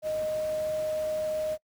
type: tone in noise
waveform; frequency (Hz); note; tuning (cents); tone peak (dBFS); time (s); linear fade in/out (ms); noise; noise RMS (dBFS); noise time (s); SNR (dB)
sine; 620; D#5; -6; -27; 0.02-1.58; 50; pink; -45; 0.02-1.58; +15
effects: noise-tail reverb RT60 0.1 s tail -24 dB re dry + high-pass 60 Hz 12 dB/octave